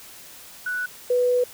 sine tone pair in turn, 1480 / 493.9 Hz, F#6 / B4, 0 / 0 cents, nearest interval octave + perfect fifth, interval 1900 cents, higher first, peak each -24 / -17 dBFS, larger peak second, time 0.66-0.86 / 1.1-1.44 s, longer second, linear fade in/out 5 ms, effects white hiss -44 dBFS RMS until 1.53 s

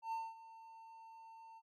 triangle tone with ADSR envelope, 902 Hz, A5, 43 cents sharp, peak -35 dBFS, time 0.02-1.62 s, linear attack 100 ms, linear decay 220 ms, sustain -17 dB, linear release 46 ms, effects none

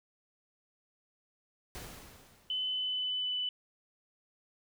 pink noise with exponential decay, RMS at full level -43 dBFS, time 1.75-3.04 s, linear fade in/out 0 ms, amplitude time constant 280 ms
sine tone with pitch glide, 3025 to 2990 Hz, F#7 to F#7, +38 to +17 cents, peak -31 dBFS, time 2.5-3.49 s, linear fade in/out 2 ms, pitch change -21 cents, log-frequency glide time 2.68-3.38 s
effects none

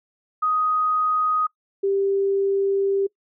sine tone pair in turn, 1250 / 393.7 Hz, D#6 / G4, +8 / +8 cents, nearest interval octave + minor sixth, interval 2000 cents, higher first, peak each -18 dBFS, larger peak neither, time 0.42-1.47 / 1.83-3.07 s, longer second, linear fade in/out 10 ms, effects noise-tail reverb RT60 0.1 s tail -23 dB re dry

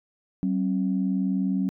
sine tone pair together, 190 / 269.9 Hz, F#3 / C#4, +46 / -46 cents, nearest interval tritone, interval 608 cents, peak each -23 / -26 dBFS, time 0.43-1.69 s, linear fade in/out 0 ms, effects tanh soft clip ceiling -14 dBFS

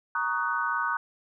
sine chord, D# minor seventh, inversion second, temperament just, 933.4 / 1120.1 / 1244.5 / 1493.4 Hz, A#5 / C#6 / D#6 / F#6, +2 / +18 / 0 / +16 cents, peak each -32 / -32 / -31 / -29 dBFS, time 0.15-0.97 s, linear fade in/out 2 ms, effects none

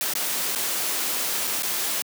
white noise with dropouts, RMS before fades -26 dBFS, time 0.01-2.02 s, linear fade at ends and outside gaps 0 ms, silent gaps 0.136-0.153 / 0.55-0.558 / 1.471-1.475 / 1.623-1.632 s, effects high-pass 200 Hz 12 dB/octave

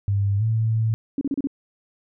sine tone with pitch glide, 100 to 111.6 Hz, G2 to A2, +35 to +25 cents, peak -18 dBFS, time 0.08-0.94 s, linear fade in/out 0 ms, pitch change +190 cents, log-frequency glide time 0.38-0.43 s
sine tone bursts, 277.2 Hz, C#4, in tune, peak -20 dBFS, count 5, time 1.18-1.472 s, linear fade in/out 2 ms, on 32 ms, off 33 ms
effects none

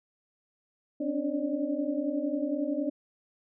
sine tone cluster, 262.7 / 282.9 / 294 / 553 / 597 Hz, C4 / C#4 / D4 / C#5 / D5, +7 / +35 / +2 / -4 / +28 cents, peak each -35 / -34 / -31 / -38 / -35 dBFS, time 1-2.9 s, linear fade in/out 10 ms, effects none

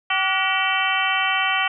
harmonic tone with a mistuned harmonic, 383.7 Hz, G4, 37 cents flat, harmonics 2 / 3 / 4 / 5 / 6 / 7 / 8, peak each -26 / -26 / -26 / -26 / -26 / -26 / -26 dBFS, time 0.1-1.68 s, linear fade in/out 5 ms, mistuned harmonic 4, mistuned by -89 cents, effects none

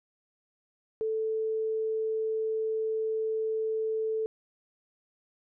sine tone, 440 Hz, A4, in tune, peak -27 dBFS, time 1.01-4.26 s, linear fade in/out 0 ms, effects none

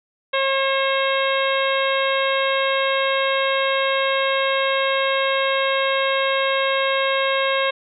harmonic tone with a mistuned harmonic, 540 Hz, C#5, 45 cents flat, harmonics 1 / 2 / 3 / 4 / 5 / 6 / 7, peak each -21 / -24 / -26 / -27 / -28 / -29 / -29 dBFS, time 0.33-7.71 s, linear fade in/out 10 ms, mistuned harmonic 5, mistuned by -19 cents, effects none

